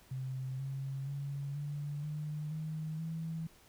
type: tone with pitch steps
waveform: sine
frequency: 130.81 / 135.58 / 140.52 / 145.65 / 150.96 / 156.46 / 162.17 Hz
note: C3 / C#3 / C#3 / D3 / D3 / D#3 / E3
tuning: 0 / -38 / +24 / -14 / +48 / +10 / -28 cents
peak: -36 dBFS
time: 0.11-3.47 s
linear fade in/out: 5 ms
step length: 480 ms
effects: pink hiss -62 dBFS RMS until 3.68 s